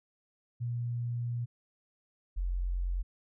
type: tone pair in turn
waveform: sine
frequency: 119.6 / 44.62 Hz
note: A#2 / F1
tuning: +45 / +38 cents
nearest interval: octave + perfect fourth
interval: 1707 cents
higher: first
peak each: -31 / -29 dBFS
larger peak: second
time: 0.6-1.46 / 2.36-3.03 s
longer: first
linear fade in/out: 20 ms
effects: none